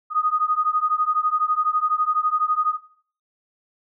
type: beating tone pair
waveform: sine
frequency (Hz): 1237 / 1249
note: D#6 / D#6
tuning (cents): -10 / +6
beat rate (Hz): 12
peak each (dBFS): -21 / -21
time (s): 0.1-2.78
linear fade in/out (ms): 50
effects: noise-tail reverb RT60 0.5 s tail -19 dB re dry